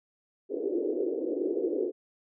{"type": "band-pass noise", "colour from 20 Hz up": "white", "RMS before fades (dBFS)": -30, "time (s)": [0.49, 1.92], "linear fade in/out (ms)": 50, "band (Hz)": [310, 460], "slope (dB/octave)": 48, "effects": []}